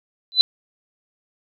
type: tone with exponential growth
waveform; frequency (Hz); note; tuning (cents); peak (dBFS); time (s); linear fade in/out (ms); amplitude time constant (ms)
sine; 4011; B7; +26; -4; 0.32-0.41; 0; 19
effects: none

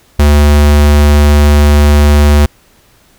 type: tone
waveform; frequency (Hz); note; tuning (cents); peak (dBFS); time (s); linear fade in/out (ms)
square; 73.42; D2; 0; -4; 0.19-2.46; 5
effects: pink hiss -47 dBFS RMS until 3.18 s

